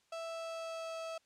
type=tone with pitch glide; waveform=35% pulse; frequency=659.3 to 652.9 Hz; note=E5 to E5; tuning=0 to -17 cents; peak=-38 dBFS; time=0.12-1.18 s; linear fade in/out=5 ms; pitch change=-17 cents; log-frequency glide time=0.27-0.96 s; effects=white hiss -73 dBFS RMS until 1.25 s + low-pass 7000 Hz 12 dB/octave